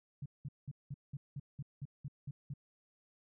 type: tone bursts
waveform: sine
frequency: 140 Hz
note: C#3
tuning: 18 cents sharp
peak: -39 dBFS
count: 11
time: 0.22-2.538 s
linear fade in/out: 5 ms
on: 38 ms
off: 190 ms
effects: none